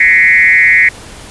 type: tone with frequency modulation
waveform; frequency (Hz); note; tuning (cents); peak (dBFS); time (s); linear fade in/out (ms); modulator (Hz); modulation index
sine; 2029; B6; +46; -4; 0-0.89; 5; 164; 1.4
effects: pink hiss -32 dBFS RMS until 1.3 s + resampled to 24000 Hz